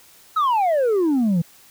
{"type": "exponential sweep", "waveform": "sine", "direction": "down", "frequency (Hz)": [1318.5, 160], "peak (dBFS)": -13, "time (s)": [0.36, 1.42], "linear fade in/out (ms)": 10, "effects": ["tanh soft clip ceiling -15 dBFS", "white hiss -50 dBFS RMS until 1.7 s"]}